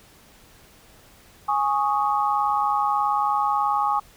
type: chord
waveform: sine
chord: Ab suspended fourth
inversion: none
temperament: just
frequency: 830.6 / 1107.5 / 1245.9 Hz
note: Ab5 / Db6 / Eb6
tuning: 0 / -2 / +2 cents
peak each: -22 / -24 / -26 dBFS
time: 1.48-4 s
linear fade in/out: 10 ms
effects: pink hiss -52 dBFS RMS until 4.16 s